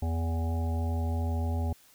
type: harmonic tone with a mistuned harmonic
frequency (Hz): 82.41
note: E2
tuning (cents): 0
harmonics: 1 / 3 / 5 / 7 / 9 / 10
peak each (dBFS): -27 / -37 / -44 / -44 / -43 / -44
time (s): 0.02-1.73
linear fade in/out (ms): 5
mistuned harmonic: 3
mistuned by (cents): -21
effects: white hiss -59 dBFS RMS until 1.94 s